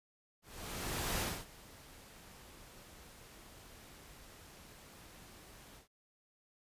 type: noise with ADSR envelope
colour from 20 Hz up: pink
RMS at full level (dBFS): -35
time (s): 0.42-5.88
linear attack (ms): 770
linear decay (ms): 260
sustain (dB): -21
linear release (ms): 120
effects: resampled to 32000 Hz